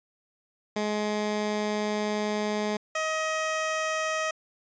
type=tone pair in turn; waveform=15% pulse; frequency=210.7 / 631.4 Hz; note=G#3 / D#5; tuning=+25 / +25 cents; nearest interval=octave + perfect fifth; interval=1900 cents; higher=second; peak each=-20 dBFS; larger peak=neither; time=0.76-2.77 / 2.95-4.31 s; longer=first; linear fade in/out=5 ms; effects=resampled to 16000 Hz